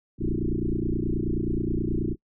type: tone with frequency modulation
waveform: sine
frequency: 174 Hz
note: F3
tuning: 6 cents flat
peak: -23 dBFS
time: 0.18-2.16 s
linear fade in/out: 50 ms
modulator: 29.4 Hz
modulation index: 6.5
effects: noise-tail reverb RT60 0.1 s tail -23 dB re dry